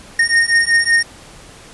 square beating tone pair, 1845 / 1850.3 Hz, A#6 / A#6, -18 / -13 cents, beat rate 5.3 Hz, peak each -15 dBFS, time 0.19-1.03 s, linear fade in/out 5 ms, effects pink hiss -40 dBFS RMS until 1.73 s + resampled to 24000 Hz

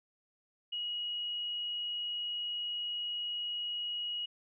sine tone, 2900 Hz, F#7, 35 cents flat, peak -34 dBFS, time 0.72-4.26 s, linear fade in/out 10 ms, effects none

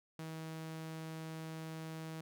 sawtooth tone, 160.1 Hz, D#3, 50 cents sharp, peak -39 dBFS, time 0.19-2.21 s, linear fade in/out 2 ms, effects none

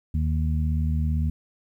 harmonic tone, 77.78 Hz, D#2, in tune, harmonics 1 / 2 / 3, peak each -22 / -28 / -32 dBFS, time 0.14-1.3 s, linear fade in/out 5 ms, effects 10-bit

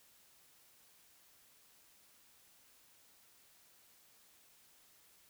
silence, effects white hiss -66 dBFS RMS until 5.29 s

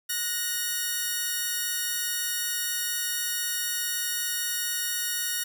5% pulse tone pair together, 1462 / 1864.7 Hz, F#6 / A#6, -21 / 0 cents, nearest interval major third, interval 421 cents, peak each -19 dBFS, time 0.09-5.44 s, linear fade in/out 10 ms, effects none

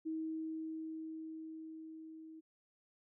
sine tone with level ramp, 318.7 Hz, D#4, 42 cents sharp, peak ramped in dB -36 to -50 dBFS, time 0.05-2.41 s, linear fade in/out 20 ms, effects none

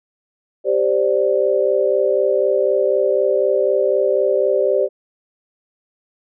sine chord, G suspended fourth, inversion none, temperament equal, 392 / 523.3 / 587.3 Hz, G4 / C5 / D5, 0 / 0 / 0 cents, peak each -18 dBFS, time 0.64-4.89 s, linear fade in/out 50 ms, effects none

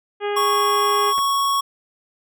harmonic tone, 410.7 Hz, G#4, 19 cents flat, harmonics 1 / 2 / 3 / 4 / 5 / 6 / 7 / 8, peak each -22 / -28 / -32 / -34 / -36 / -38 / -39 / -40 dBFS, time 0.2-1.14 s, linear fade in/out 50 ms
square tone, 1108.7 Hz, C#6, in tune, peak -18 dBFS, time 0.36-1.61 s, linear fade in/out 10 ms
clicks, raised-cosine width 0.5 ms, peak -19 dBFS, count 2, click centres 1.18 / 1.189 s
effects none

